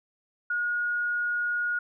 sine tone, 1441 Hz, F#6, 46 cents flat, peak -25 dBFS, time 0.5-1.79 s, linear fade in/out 5 ms, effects none

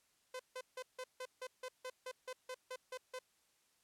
sawtooth tone bursts, 510 Hz, C5, 44 cents flat, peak -39 dBFS, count 14, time 0.34-3.19 s, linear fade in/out 5 ms, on 55 ms, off 160 ms, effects white hiss -75 dBFS RMS until 3.83 s + low-pass 11000 Hz 12 dB/octave

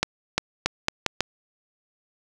accelerating click train, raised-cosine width 0.2 ms, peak -3 dBFS, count 6, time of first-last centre 0.03-1.207 s, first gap 350 ms, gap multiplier 0.8, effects none

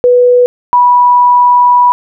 sine tone pair in turn, 492.3 / 979.2 Hz, B4 / B5, -6 / -15 cents, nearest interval octave, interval 1191 cents, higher second, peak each -3 dBFS, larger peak neither, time 0.04-0.46 / 0.73-1.92 s, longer second, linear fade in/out 0 ms, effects none

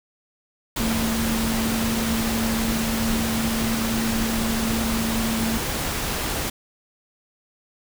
sine tone in noise, 225.6 Hz, A3, 44 cents sharp, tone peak -23 dBFS, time 0.8-5.58 s, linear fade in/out 5 ms, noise pink, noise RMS -26 dBFS, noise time 0.76-6.5 s, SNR 0 dB, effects none

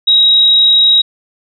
sine tone, 3816 Hz, A#7, 40 cents sharp, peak -5 dBFS, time 0.07-1.02 s, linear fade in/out 10 ms, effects none

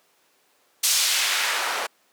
white noise with band-pass filter sweep, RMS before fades -23 dBFS, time 0.83-1.87 s, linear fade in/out 10 ms, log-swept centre 6200 to 740 Hz, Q 0.79, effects pink hiss -62 dBFS RMS until 2.12 s + high-pass 400 Hz 12 dB/octave

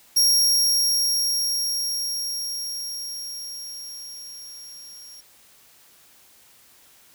sawtooth tone with level ramp, 5588 Hz, F8, in tune, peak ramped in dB -12 to -39 dBFS, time 0.16-5.21 s, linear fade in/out 10 ms, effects white hiss -54 dBFS RMS until 7.14 s

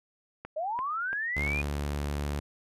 click train, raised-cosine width 0.5 ms, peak -24 dBFS, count 4, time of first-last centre 0.45-1.47 s, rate 2.94 Hz
sine linear sweep, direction up, 589 to 2489 Hz, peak -29 dBFS, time 0.56-1.62 s, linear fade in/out 10 ms
sawtooth tone, 72.4 Hz, D2, 24 cents flat, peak -26 dBFS, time 1.36-2.4 s, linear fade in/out 10 ms
effects resampled to 32000 Hz

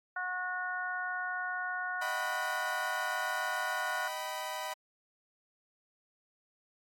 harmonic tone, 364.8 Hz, F#4, 24 cents flat, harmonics 2 / 3 / 4 / 5, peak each -40 / -42 / -35 / -44 dBFS, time 0.16-4.08 s, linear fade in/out 5 ms
sawtooth chord, Eb augmented, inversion none, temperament equal with one note detuned, 622.3 / 769.6 / 987.8 Hz, Eb5 / G5 / B5, 0 / -32 / 0 cents, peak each -38 / -38 / -35 dBFS, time 2.01-4.74 s, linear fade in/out 10 ms
effects AAC 64 kbps

